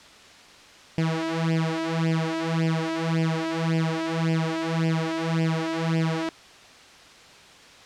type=tone with flanger; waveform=sawtooth; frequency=162.7 Hz; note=E3; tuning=22 cents flat; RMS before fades=-25 dBFS; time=0.98-6.29 s; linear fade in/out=0 ms; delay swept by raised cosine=0.38 to 3.08 ms; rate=1.8 Hz; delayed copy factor=+0.9; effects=white hiss -48 dBFS RMS until 7.85 s + low-pass 5000 Hz 12 dB/octave